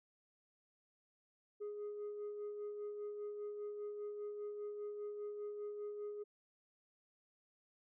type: tone with tremolo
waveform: sine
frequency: 415.3 Hz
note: G#4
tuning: in tune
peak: -38 dBFS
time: 1.6-6.24 s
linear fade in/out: 20 ms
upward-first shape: sine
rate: 5 Hz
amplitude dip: 45%
effects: tanh soft clip ceiling -40 dBFS